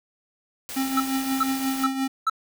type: noise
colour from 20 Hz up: white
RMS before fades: -35 dBFS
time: 0.69-1.84 s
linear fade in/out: 0 ms
type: tone with tremolo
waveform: square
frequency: 266.9 Hz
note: C4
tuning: 35 cents sharp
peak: -22 dBFS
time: 0.76-2.08 s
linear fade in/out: 10 ms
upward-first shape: triangle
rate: 5.7 Hz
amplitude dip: 60%
type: tone bursts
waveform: triangle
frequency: 1318.5 Hz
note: E6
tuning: in tune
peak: -16 dBFS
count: 4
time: 0.97-2.298 s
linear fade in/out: 5 ms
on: 32 ms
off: 400 ms
effects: none